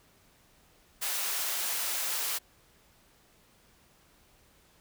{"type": "high-pass noise", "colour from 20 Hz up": "white", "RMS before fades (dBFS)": -32, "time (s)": [1.01, 2.39], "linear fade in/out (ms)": 20, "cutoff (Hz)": 570, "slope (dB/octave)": 12, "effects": ["pink hiss -63 dBFS RMS until 4.8 s"]}